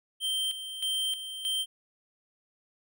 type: tone with tremolo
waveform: square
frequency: 3136 Hz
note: G7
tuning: in tune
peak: -28 dBFS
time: 0.2-1.66 s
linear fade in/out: 50 ms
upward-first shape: square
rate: 1.6 Hz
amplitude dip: 65%
effects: none